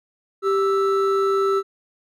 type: tone pair together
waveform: triangle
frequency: 392 / 1318.5 Hz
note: G4 / E6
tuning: 0 / 0 cents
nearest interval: octave + major sixth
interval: 2100 cents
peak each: -16 / -21 dBFS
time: 0.42-1.63 s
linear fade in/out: 50 ms
effects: none